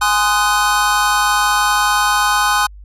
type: chord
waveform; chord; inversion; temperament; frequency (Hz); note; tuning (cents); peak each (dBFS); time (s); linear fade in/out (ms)
square; Ab dominant seventh; none; just; 830.6 / 1038.3 / 1245.9 / 1495.1; Ab5 / C6 / Eb6 / Gb6; 0 / -14 / +2 / +18; -19; 0.01-2.67; 10
effects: added 50 Hz sine -34 dBFS peak until 2.84 s + resampled to 32000 Hz